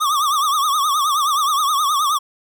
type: tone with vibrato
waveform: square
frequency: 1174.7 Hz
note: D6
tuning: in tune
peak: -16 dBFS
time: 0-2.19 s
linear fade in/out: 20 ms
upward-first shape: triangle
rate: 9.5 Hz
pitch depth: 150 cents each way
effects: none